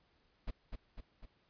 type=noise with echo; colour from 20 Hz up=brown; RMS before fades=-38 dBFS; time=0.47-0.51 s; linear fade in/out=10 ms; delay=250 ms; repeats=3; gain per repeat=-4 dB; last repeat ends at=1.26 s; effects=pink hiss -73 dBFS RMS until 1.49 s + resampled to 11025 Hz